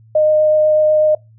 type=tone with vibrato; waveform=sine; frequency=614 Hz; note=D#5; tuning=23 cents flat; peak=-9 dBFS; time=0.15-1.15 s; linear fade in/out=5 ms; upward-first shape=triangle; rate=8.1 Hz; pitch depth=8 cents each way; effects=noise-tail reverb RT60 0.2 s tail -23 dB re dry + added 111 Hz sine -43 dBFS peak until 1.38 s